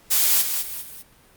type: noise with echo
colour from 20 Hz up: blue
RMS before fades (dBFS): -18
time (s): 0.1-0.43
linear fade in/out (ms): 20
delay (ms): 200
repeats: 3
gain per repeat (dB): -7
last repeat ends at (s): 1.03
effects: pink hiss -54 dBFS RMS until 1.36 s + Opus 48 kbps